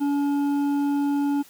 sine tone with hard clipping, 284.9 Hz, C#4, 48 cents sharp, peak -22 dBFS, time 0-1.43 s, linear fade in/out 20 ms, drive 7 dB, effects white hiss -51 dBFS RMS until 1.49 s

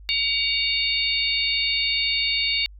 sine tone cluster, 2265 / 2807 / 3676 / 4443 Hz, C#7 / F7 / A#7 / C#8, +37 / +8 / -25 / +3 cents, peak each -26 dBFS, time 0.09-2.66 s, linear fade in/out 0 ms, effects added 50 Hz sine -41 dBFS peak until 2.79 s

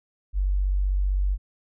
sine tone, 47.8 Hz, G1, 43 cents flat, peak -20 dBFS, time 0.33-1.38 s, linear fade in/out 50 ms, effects none

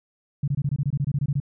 sine tone bursts, 141 Hz, C#3, 30 cents sharp, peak -20 dBFS, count 14, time 0.43-1.401 s, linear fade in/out 5 ms, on 48 ms, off 23 ms, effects none

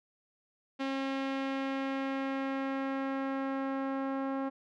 sawtooth tone with low-pass filter sweep, 270 Hz, C#4, 45 cents flat, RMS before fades -34 dBFS, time 0.79-4.5 s, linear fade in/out 20 ms, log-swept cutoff 3400 to 1200 Hz, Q 1.1, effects none

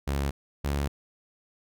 sawtooth tone pair in turn, 69.7 / 71 Hz, C#2 / C#2, +10 / +42 cents, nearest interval unison, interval 32 cents, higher second, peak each -22 dBFS, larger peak neither, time 0.07-0.31 / 0.64-0.88 s, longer neither, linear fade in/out 10 ms, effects none

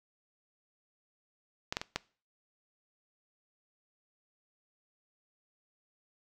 clicks, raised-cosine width 0.2 ms, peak -15 / -13 / -19 / -13 dBFS, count 4, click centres 1.725 / 1.769 / 1.815 / 1.96 s, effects noise-tail reverb RT60 0.4 s tail -22 dB re dry

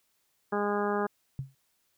harmonic tone, 205.1 Hz, G#3, 21 cents flat, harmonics 1 / 2 / 3 / 4 / 5 / 6 / 7 / 8, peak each -33 / -30 / -37 / -34 / -38 / -36 / -41 / -40 dBFS, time 0.52-1.07 s, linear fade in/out 10 ms
sine tone with exponential decay, 134.9 Hz, C#3, 47 cents flat, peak -28 dBFS, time 1.39-1.55 s, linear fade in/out 0 ms, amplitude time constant 34 ms
effects white hiss -73 dBFS RMS until 1.97 s

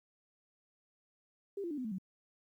sine tone with pitch steps, 397.9 / 342.4 / 294.7 / 253.6 / 218.2 / 187.78 Hz, G4 / F4 / D4 / B3 / A3 / F#3, +26 / -34 / +6 / +46 / -14 / +26 cents, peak -36 dBFS, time 1.57-1.984 s, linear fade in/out 5 ms, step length 69 ms, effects 12-bit

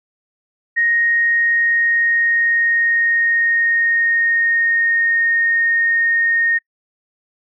sine tone with pitch glide, 1868 to 1848.7 Hz, A#6 to A#6, +3 to -15 cents, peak -13 dBFS, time 0.76-6.59 s, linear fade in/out 20 ms, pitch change -18 cents, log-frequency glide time 0.91-5.2 s, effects noise-tail reverb RT60 0.1 s tail -24 dB re dry

